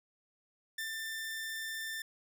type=tone with ADSR envelope; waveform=sawtooth; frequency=1784 Hz; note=A6; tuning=23 cents sharp; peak=-32 dBFS; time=0.78-2.02 s; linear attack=5 ms; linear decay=100 ms; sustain=-2 dB; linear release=3 ms; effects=none